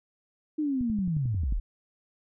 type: linear sweep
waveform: sine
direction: down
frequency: 313.4 to 30.42 Hz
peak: -25 dBFS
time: 0.58-1.6 s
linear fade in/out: 10 ms
type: click train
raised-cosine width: 5 ms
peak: -24 dBFS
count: 9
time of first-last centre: 0.81-1.524 s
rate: 11.2 Hz
effects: none